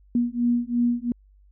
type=beating tone pair; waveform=sine; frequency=238.5 / 241.4 Hz; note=A#3 / B3; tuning=+40 / -39 cents; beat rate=2.9 Hz; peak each=-23 dBFS; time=0.15-1.12 s; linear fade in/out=2 ms; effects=added 49 Hz sine -52 dBFS peak until 1.51 s